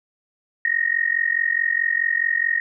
sine tone with amplitude modulation, 1864.7 Hz, A#6, in tune, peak -14 dBFS, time 0.65-2.6 s, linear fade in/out 2 ms, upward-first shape sine, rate 44.7 Hz, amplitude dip 90%, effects none

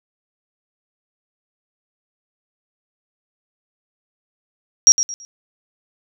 sine tone with echo, 5660 Hz, F8, 22 cents sharp, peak -4 dBFS, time 4.87-4.92 s, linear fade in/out 0 ms, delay 110 ms, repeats 3, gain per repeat -11 dB, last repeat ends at 5.25 s, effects none

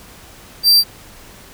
45% pulse tone, 4699 Hz, D8, in tune, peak -7 dBFS, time 0.63-0.84 s, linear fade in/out 50 ms, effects pink hiss -41 dBFS RMS until 1.53 s

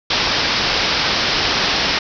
white low-pass noise, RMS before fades -18 dBFS, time 0.1-1.99 s, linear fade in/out 5 ms, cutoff 5500 Hz, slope 96 dB/octave, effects none

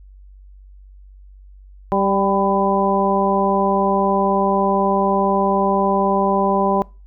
harmonic tone with a mistuned harmonic, 196 Hz, G3, in tune, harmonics 1 / 2 / 3 / 4 / 5, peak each -21 / -21 / -21 / -21 / -21 dBFS, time 1.92-6.82 s, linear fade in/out 0 ms, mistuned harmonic 5, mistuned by +31 cents, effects noise-tail reverb RT60 0.3 s tail -23 dB re dry + added 48 Hz sine -40 dBFS peak until 7.06 s

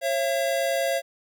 square tone pair together, 543.3 / 673 Hz, C#5 / E5, -35 / +36 cents, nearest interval major third, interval 371 cents, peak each -26 dBFS, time 0.01-1.02 s, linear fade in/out 50 ms, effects none

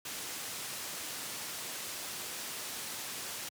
white low-pass noise, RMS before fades -41 dBFS, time 0.05-3.49 s, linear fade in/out 5 ms, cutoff 11000 Hz, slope 12 dB/octave, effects high-pass 100 Hz 12 dB/octave

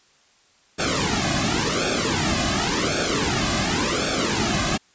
pink noise with flanger, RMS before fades -22 dBFS, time 0.78-4.78 s, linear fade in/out 20 ms, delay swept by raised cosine 1 to 2.2 ms, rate 0.91 Hz, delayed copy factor -1, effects white hiss -58 dBFS RMS until 4.94 s + resampled to 16000 Hz

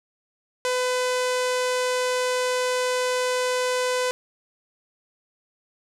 sawtooth tone with low-pass filter, 503 Hz, B4, 32 cents sharp, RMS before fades -24 dBFS, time 0.65-4.11 s, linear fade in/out 0 ms, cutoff 8500 Hz, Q 1.2, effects none

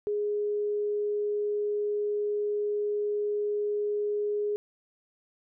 sine tone, 415.3 Hz, G#4, in tune, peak -26 dBFS, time 0.07-4.56 s, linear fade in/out 0 ms, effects none

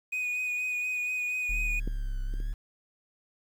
triangle tone with vibrato, 2482 Hz, D#7, 5 cents flat, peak -27 dBFS, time 0.12-1.8 s, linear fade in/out 10 ms, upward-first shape sine, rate 4.2 Hz, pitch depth 18 cents each way
triangle linear two-way sweep, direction down then up, 38.89 to 32.7 to 37.45 Hz, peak -27 dBFS, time 1.49-2.54 s, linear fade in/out 10 ms, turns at 2.23 s
clicks, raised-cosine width 3 ms, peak -22 / -31 / -31 dBFS, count 3, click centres 1.876 / 2.339 / 2.402 s
effects 9-bit

